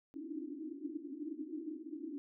pink band-pass noise, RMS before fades -44 dBFS, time 0.14-2.18 s, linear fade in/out 0 ms, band 280 to 330 Hz, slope 96 dB/octave, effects none

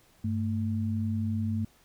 sine tone pair together, 99 / 222.2 Hz, G2 / A3, +18 / +17 cents, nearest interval octave + major second, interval 1399 cents, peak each -29 / -30 dBFS, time 0.24-1.65 s, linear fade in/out 5 ms, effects pink hiss -62 dBFS RMS until 1.84 s

